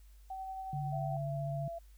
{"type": "tone with tremolo", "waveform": "sine", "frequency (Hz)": 764, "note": "G5", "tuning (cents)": -45, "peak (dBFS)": -38, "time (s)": [0.3, 1.17], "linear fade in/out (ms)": 5, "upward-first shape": "sine", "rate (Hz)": 11, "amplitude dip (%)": 25}
{"type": "tone with vibrato", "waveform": "sine", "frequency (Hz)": 143.1, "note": "D3", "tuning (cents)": -45, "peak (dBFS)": -35, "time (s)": [0.73, 1.68], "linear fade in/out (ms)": 2, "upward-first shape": "sine", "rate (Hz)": 15, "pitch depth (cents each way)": 26}
{"type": "tone with pitch glide", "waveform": "sine", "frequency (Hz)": [670, 674.7], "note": ["E5", "E5"], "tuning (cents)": [28, 40], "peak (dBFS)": -39, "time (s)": [0.92, 1.79], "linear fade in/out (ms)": 10, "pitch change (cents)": 12, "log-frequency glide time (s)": [1.15, 1.59]}
{"effects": ["added 50 Hz sine -54 dBFS peak until 1.97 s", "white hiss -70 dBFS RMS until 1.97 s"]}